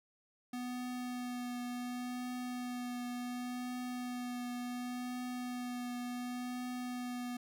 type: tone with vibrato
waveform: square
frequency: 246.9 Hz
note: B3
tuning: in tune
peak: -39 dBFS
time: 0.53-7.37 s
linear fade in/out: 5 ms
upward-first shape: triangle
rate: 0.69 Hz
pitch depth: 16 cents each way
effects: none